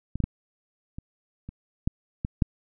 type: clicks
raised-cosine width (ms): 5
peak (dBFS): -18 / -14 / -13 / -24 / -25 / -11 / -15 / -7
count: 8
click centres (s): 0.156 / 0.203 / 0.24 / 0.985 / 1.49 / 1.875 / 2.249 / 2.422
effects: none